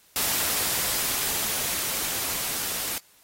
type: noise with level ramp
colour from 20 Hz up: white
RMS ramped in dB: -25 to -30 dBFS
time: 0.16-2.98 s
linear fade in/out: 0 ms
effects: white hiss -58 dBFS RMS until 3.23 s + AAC 48 kbps